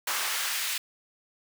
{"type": "noise with high-pass filter sweep", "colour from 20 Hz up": "pink", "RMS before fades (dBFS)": -30, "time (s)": [0.07, 0.78], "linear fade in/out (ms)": 5, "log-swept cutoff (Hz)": [1000, 2300], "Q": 0.89, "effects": []}